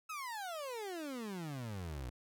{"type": "exponential sweep", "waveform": "30% pulse", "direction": "down", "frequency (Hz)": [1318.5, 58.2], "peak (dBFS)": -38, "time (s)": [0.09, 2.1], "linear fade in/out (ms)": 10, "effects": []}